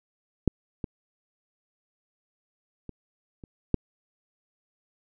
clicks, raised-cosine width 3 ms, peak -7 / -18 / -25 / -30 / -8 dBFS, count 5, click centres 0.477 / 0.842 / 2.893 / 3.438 / 3.743 s, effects none

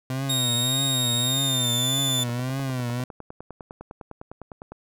30% pulse tone with vibrato, 128 Hz, C3, 38 cents flat, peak -23 dBFS, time 0.1-3.04 s, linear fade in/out 2 ms, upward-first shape triangle, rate 1.7 Hz, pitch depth 130 cents each way
sawtooth tone with pitch glide, 3729 to 3524 Hz, A#7 to A7, 0 to +2 cents, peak -20 dBFS, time 0.29-2.24 s, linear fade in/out 10 ms, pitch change -98 cents, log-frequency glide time 1.22-1.86 s
click train, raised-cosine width 1 ms, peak -24 dBFS, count 28, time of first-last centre 1.99-4.72 s, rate 9.89 Hz
effects none

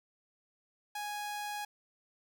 sawtooth tone, 830 Hz, G#5, 1 cent flat, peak -33 dBFS, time 0.95-1.65 s, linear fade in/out 5 ms, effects none

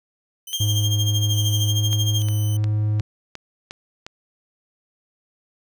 10% pulse tone bursts, 3038 Hz, F#7, 45 cents sharp, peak -25 dBFS, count 3, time 0.47-2.57 s, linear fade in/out 5 ms, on 380 ms, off 480 ms
30% pulse tone with tremolo, 3207 Hz, G7, 39 cents sharp, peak -18 dBFS, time 0.53-2.22 s, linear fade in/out 0 ms, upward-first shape sine, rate 13 Hz, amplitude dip 75%
triangle tone with pitch glide, 104.9 to 106.12 Hz, G#2 to G#2, +18 to +38 cents, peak -16 dBFS, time 0.6-3.01 s, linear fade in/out 5 ms, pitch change +20 cents, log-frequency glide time 1.66-1.91 s
click train, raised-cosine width 0.2 ms, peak -17 dBFS, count 7, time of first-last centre 1.93-4.065 s, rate 2.81 Hz
effects none

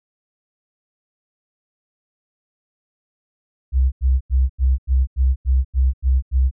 sine tone bursts, 65.1 Hz, C2, 8 cents flat, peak -12 dBFS, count 10, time 3.72-6.512 s, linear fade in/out 50 ms, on 200 ms, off 88 ms, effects none

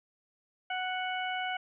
harmonic tone, 740 Hz, F#5, in tune, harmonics 1 / 2 / 3 / 4, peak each -34 / -37 / -39 / -40 dBFS, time 0.7-1.57 s, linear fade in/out 5 ms, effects none

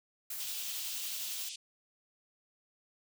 blue noise with tremolo, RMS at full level -39 dBFS, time 0.3-1.49 s, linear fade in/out 5 ms, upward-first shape sine, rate 11 Hz, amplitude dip 25%
pink band-pass noise, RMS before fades -44 dBFS, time 0.4-1.56 s, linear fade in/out 5 ms, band 2700 to 8800 Hz, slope 48 dB/octave
effects none

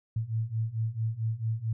sine beating tone pair, 109.7 / 114.2 Hz, A2 / A#2, -5 / -35 cents, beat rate 4.5 Hz, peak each -32 / -30 dBFS, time 0.16-1.73 s, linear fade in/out 5 ms, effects none

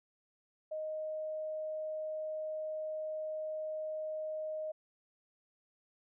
sine tone, 622.3 Hz, D#5, in tune, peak -36 dBFS, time 0.71-4.72 s, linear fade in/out 10 ms, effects none

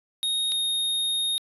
square tone pair in turn, 3730 / 3710 Hz, A#7 / A#7, 0 / -9 cents, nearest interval unison, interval 9 cents, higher first, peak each -24 dBFS, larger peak neither, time 0.23-0.52 / 0.52-1.38 s, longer second, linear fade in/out 0 ms, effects resampled to 32000 Hz

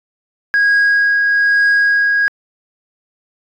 sine tone with tremolo, 1644 Hz, G#6, 18 cents flat, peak -6 dBFS, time 0.54-2.28 s, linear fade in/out 0 ms, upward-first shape triangle, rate 1.1 Hz, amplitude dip 35%, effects tanh soft clip ceiling -8 dBFS

